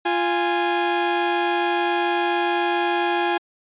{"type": "tone pair together", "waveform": "sawtooth", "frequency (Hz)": [347.4, 826.3], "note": ["F4", "G#5"], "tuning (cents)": [-9, -9], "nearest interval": "octave + minor third", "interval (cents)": 1500, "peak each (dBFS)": -18, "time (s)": [0.05, 3.38], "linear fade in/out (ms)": 10, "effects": ["resampled to 8000 Hz"]}